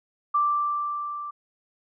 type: tone with level ramp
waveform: sine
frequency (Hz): 1174.7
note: D6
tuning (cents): 0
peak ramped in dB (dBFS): -18 to -32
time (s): 0.34-1.31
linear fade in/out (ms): 10
effects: none